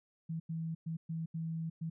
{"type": "tone bursts at uneven times", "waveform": "sine", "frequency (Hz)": 162.9, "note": "E3", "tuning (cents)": -20, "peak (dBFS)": -35, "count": 6, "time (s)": [[0.29, 0.4], [0.49, 0.75], [0.86, 0.97], [1.09, 1.26], [1.34, 1.7], [1.81, 1.9]], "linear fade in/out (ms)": 10, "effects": []}